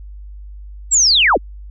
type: linear sweep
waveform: sine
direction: down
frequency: 7800 to 144.9 Hz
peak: -9 dBFS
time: 0.91-1.38 s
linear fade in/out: 20 ms
effects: added 50 Hz sine -31 dBFS peak until 1.7 s